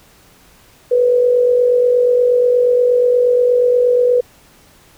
sine tone with amplitude modulation, 491.8 Hz, B4, 7 cents flat, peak -7 dBFS, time 0.91-4.21 s, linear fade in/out 10 ms, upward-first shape sine, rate 48.4 Hz, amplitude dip 50%, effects pink hiss -48 dBFS RMS until 4.97 s

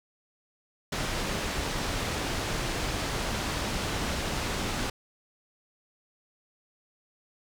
pink low-pass noise, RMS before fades -31 dBFS, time 0.92-4.9 s, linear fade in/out 5 ms, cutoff 6900 Hz, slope 12 dB/octave, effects none

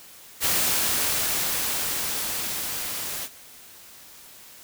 white noise with level ramp, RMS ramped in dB -22 to -32 dBFS, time 0.4-3.29 s, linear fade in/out 50 ms, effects white hiss -47 dBFS RMS until 4.63 s

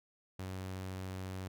sawtooth tone, 93.9 Hz, F#2, 26 cents sharp, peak -36 dBFS, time 0.39-1.48 s, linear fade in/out 5 ms, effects none

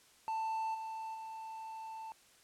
triangle tone with level steps, 887 Hz, A5, 14 cents sharp, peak -32 / -38 / -41 dBFS, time 0.28-2.12 s, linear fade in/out 0 ms, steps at 0.74 / 1.14 s, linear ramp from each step 10 ms, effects white hiss -64 dBFS RMS until 2.43 s + low-pass 10000 Hz 12 dB/octave

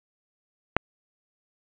click, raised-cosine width 0.5 ms, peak -3 dBFS, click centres 0.766 s, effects resampled to 8000 Hz + 7-bit

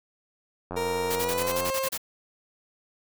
click train, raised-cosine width 1 ms, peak -20 dBFS, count 89, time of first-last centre 0.71-1.7 s, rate 88.9 Hz
30% pulse tone with pitch glide, 466.2 to 532.4 Hz, A#4 to C5, 0 to +30 cents, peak -24 dBFS, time 0.76-1.89 s, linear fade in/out 10 ms, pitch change +230 cents, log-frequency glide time 1.14-1.63 s
white noise bursts, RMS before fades -31 dBFS, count 10, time 1.1-1.978 s, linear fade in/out 10 ms, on 59 ms, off 32 ms
effects none

